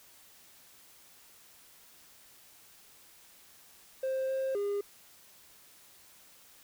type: tone with pitch steps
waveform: triangle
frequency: 527 / 531 / 405.5 Hz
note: C5 / C5 / G#4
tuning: +12 / +25 / -41 cents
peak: -27 dBFS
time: 4.03-4.81 s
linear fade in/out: 5 ms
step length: 260 ms
effects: tanh soft clip ceiling -23 dBFS + white hiss -58 dBFS RMS until 6.63 s